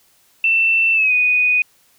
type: tone with pitch glide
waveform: sine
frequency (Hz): 2677 to 2483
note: E7 to D#7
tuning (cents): +26 to -4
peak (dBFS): -12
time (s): 0.44-1.62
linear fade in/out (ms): 2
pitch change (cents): -130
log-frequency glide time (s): 0.93-1.13
effects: white hiss -56 dBFS RMS until 1.98 s